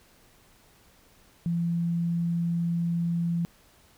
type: tone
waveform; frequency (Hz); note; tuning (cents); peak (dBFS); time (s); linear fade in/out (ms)
sine; 170; F3; -46; -24; 1.46-3.45; 0
effects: pink hiss -59 dBFS RMS until 3.97 s